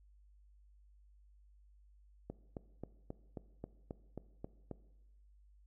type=click train; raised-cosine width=2 ms; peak=-29 dBFS; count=10; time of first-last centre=2.3-4.713 s; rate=3.73 Hz; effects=noise-tail reverb RT60 1.0 s tail -18 dB re dry + added 50 Hz sine -61 dBFS peak until 5.66 s